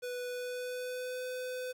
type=tone with pitch glide; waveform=square; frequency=493.9 to 504.9 Hz; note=B4 to B4; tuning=0 to +38 cents; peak=-37 dBFS; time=0.02-1.73 s; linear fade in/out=20 ms; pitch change=+38 cents; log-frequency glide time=0.29-1.24 s; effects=11-bit